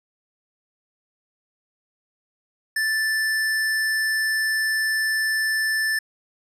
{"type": "tone", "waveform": "square", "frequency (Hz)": 1760, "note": "A6", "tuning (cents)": 0, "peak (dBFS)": -21, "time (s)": [2.76, 5.99], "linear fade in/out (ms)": 5, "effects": ["resampled to 32000 Hz", "10-bit"]}